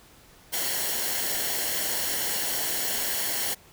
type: noise with comb filter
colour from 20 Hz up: white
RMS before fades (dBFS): -28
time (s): 0.52-3.55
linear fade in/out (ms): 20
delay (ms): 0.81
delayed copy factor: -0.55
effects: pink hiss -54 dBFS RMS until 3.72 s